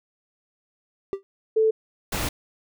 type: tone with exponential decay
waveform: triangle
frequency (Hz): 392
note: G4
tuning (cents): 0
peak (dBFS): -18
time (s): 1.13-1.23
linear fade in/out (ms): 0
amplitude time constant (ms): 20
type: tone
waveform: sine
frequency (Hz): 440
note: A4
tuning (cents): 0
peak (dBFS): -16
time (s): 1.56-1.71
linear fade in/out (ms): 10
type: noise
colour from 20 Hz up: pink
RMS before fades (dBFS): -27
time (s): 2.12-2.29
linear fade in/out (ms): 5
effects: none